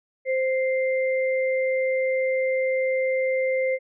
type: tone pair together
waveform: sine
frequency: 521.3 / 2093 Hz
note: C5 / C7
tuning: -6 / 0 cents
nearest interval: 2 octaves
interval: 2406 cents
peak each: -21 / -29 dBFS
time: 0.25-3.79 s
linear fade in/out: 50 ms
effects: none